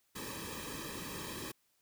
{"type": "noise with comb filter", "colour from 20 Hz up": "pink", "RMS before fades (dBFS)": -43, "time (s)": [0.15, 1.52], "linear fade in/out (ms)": 10, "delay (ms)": 1.4, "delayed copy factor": -1, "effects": ["white hiss -75 dBFS RMS until 1.81 s"]}